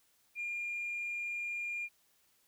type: tone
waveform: sine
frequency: 2408 Hz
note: D7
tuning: 43 cents sharp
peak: -34 dBFS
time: 0.35-1.89 s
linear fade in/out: 50 ms
effects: tanh soft clip ceiling -32 dBFS + white hiss -71 dBFS RMS until 2.47 s